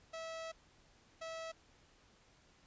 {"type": "tone bursts at uneven times", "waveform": "sawtooth", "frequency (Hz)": 651, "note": "E5", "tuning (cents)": -22, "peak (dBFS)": -39, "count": 2, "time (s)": [[0.13, 0.52], [1.21, 1.52]], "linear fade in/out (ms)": 10, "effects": ["pink hiss -67 dBFS RMS until 2.66 s", "resampled to 16000 Hz"]}